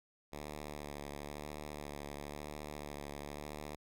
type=tone with vibrato; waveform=5% pulse; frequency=73.42 Hz; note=D2; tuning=in tune; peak=-32 dBFS; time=0.32-3.76 s; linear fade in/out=10 ms; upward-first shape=sine; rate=0.99 Hz; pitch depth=33 cents each way; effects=none